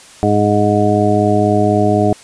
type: harmonic tone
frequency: 104 Hz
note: G#2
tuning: 3 cents sharp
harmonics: 1 / 2 / 3 / 4 / 6 / 7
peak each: -17 / -17 / -17 / -17 / -17 / -17 dBFS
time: 0.23-2.13 s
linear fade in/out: 0 ms
effects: white hiss -40 dBFS RMS until 2.23 s + resampled to 22050 Hz